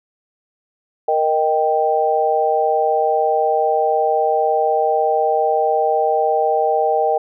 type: chord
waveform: sine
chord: Eb major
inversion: second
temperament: equal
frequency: 466.2 / 622.3 / 784 Hz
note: Bb4 / Eb5 / G5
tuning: 0 / 0 / 0 cents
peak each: -19 / -19 / -17 dBFS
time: 1.08-7.18 s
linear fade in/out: 5 ms
effects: none